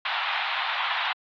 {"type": "band-pass noise", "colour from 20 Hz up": "pink", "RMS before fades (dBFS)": -28, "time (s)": [0.05, 1.13], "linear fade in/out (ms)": 5, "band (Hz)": [780, 3800], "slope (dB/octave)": 48, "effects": ["AAC 32 kbps"]}